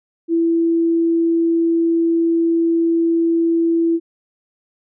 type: tone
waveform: sine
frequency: 332.9 Hz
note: E4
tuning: 17 cents sharp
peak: -13 dBFS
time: 0.28-4 s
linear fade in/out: 50 ms
effects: none